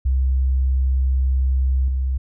sine tone with level steps, 65.41 Hz, C2, in tune, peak -15 / -18 dBFS, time 0.05-2.18 s, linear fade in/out 10 ms, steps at 1.88 s, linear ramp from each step 2 ms, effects none

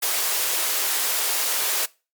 white high-pass noise, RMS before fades -23 dBFS, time 0.02-1.86 s, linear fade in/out 10 ms, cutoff 380 Hz, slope 24 dB/octave, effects noise-tail reverb RT60 0.3 s tail -22 dB re dry + MP3 96 kbps

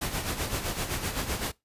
pink noise with tremolo, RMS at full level -29 dBFS, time 0.01-1.52 s, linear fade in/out 10 ms, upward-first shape sine, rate 7.8 Hz, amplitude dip 60%, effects noise-tail reverb RT60 0.2 s tail -22 dB re dry + resampled to 32000 Hz

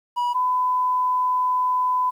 triangle / sine tone pair in turn, 972 / 1004.5 Hz, B5 / B5, -28 / +29 cents, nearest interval minor second, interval 57 cents, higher second, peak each -18 dBFS, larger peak neither, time 0.16-0.34 / 0.34-2.11 s, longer second, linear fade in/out 20 ms, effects 9-bit

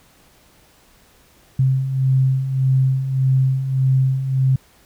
sine beating tone pair, 130.81 / 132.51 Hz, C3 / C3, 0 / +22 cents, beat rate 1.7 Hz, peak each -22 / -15 dBFS, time 1.59-4.56 s, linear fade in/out 5 ms, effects pink hiss -53 dBFS RMS until 4.85 s

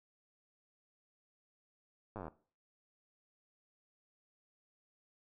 slowing click train, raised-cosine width 1 ms, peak -30 dBFS, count 12, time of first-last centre 2.16-2.281 s, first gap 9 ms, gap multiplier 1.04, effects noise-tail reverb RT60 0.4 s tail -18 dB re dry

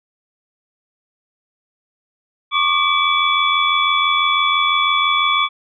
sine tone cluster, 1104 / 1190 / 2302 / 3427 Hz, C#6 / D6 / D7 / A7, -7 / +22 / -35 / -46 cents, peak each -19 dBFS, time 2.51-5.49 s, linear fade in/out 50 ms, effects none

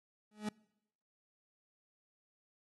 40% pulse tone with exponential growth, 211.5 Hz, G#3, 32 cents sharp, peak -31 dBFS, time 0.31-0.49 s, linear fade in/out 5 ms, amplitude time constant 38 ms, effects noise-tail reverb RT60 0.9 s tail -26 dB re dry + AAC 32 kbps

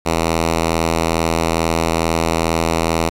5% pulse tone, 82.3 Hz, E2, 2 cents flat, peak -4 dBFS, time 0.05-3.1 s, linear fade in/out 20 ms, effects low-pass 12000 Hz 12 dB/octave + 7-bit

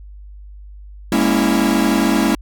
45% pulse chord, A# half-diminished seventh, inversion third, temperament equal with one note detuned, 203.3 / 233.1 / 277.2 / 329.6 Hz, G#3 / A#3 / C#4 / E4, -37 / 0 / 0 / 0 cents, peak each -19 dBFS, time 1.12-2.35 s, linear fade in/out 2 ms, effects added 50 Hz sine -34 dBFS peak until 2.41 s

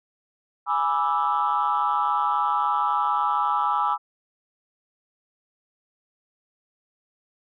sine chord, E dominant seventh, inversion first, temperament equal with one note detuned, 830.6 / 981.5 / 1174.7 / 1318.5 Hz, G#5 / B5 / D6 / E6, 0 / -11 / 0 / 0 cents, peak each -25 dBFS, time 0.66-3.98 s, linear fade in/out 50 ms, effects tanh soft clip ceiling -13 dBFS

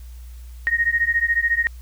sine beating tone pair, 1859 / 1873 Hz, A#6 / A#6, -5 / +8 cents, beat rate 14 Hz, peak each -20 dBFS, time 0.67-1.67 s, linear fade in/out 0 ms, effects added 60 Hz sine -35 dBFS peak until 1.81 s + white hiss -54 dBFS RMS until 1.81 s

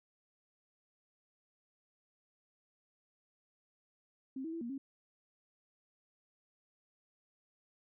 sine tone with pitch steps, 265.1 / 323.8 / 332.1 / 236 / 272.2 Hz, C4 / E4 / E4 / A#3 / C#4, +23 / -31 / +13 / +22 / -31 cents, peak -38 dBFS, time 4.36-4.78 s, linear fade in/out 5 ms, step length 84 ms, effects none

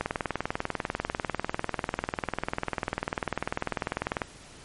click train, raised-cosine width 0.5 ms, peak -12 dBFS, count 86, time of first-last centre 0.01-4.218 s, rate 20.2 Hz, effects pink hiss -49 dBFS RMS until 4.64 s + MP3 48 kbps

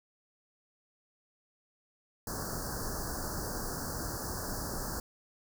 pink band-stop noise, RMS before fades -37 dBFS, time 2.27-5 s, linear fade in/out 2 ms, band 1700 to 4500 Hz, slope 96 dB/octave, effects none

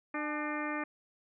harmonic tone with a mistuned harmonic, 300 Hz, D4, 37 cents sharp, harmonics 1 / 2 / 3 / 4 / 5 / 6 / 7 / 8, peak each -37 / -42 / -43 / -40 / -45 / -41 / -44 / -45 dBFS, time 0.14-0.84 s, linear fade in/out 5 ms, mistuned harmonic 3, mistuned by -65 cents, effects none

